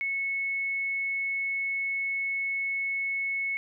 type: tone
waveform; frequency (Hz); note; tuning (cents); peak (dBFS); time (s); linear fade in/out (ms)
sine; 2200; C#7; -14; -27; 0.01-3.57; 0
effects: none